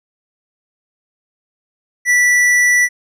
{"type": "tone with hard clipping", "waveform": "sine", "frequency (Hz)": 1963, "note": "B6", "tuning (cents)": -11, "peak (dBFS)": -11, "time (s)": [2.05, 2.89], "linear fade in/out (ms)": 50, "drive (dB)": 10, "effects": []}